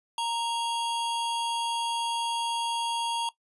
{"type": "tone pair together", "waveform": "square", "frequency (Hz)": [930, 3314], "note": ["A#5", "G#7"], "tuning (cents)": [-4, -4], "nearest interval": "octave + minor seventh", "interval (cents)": 2200, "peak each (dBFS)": [-29, -34], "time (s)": [0.18, 3.29], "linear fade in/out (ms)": 2, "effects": ["noise-tail reverb RT60 0.1 s tail -18 dB re dry", "resampled to 24000 Hz"]}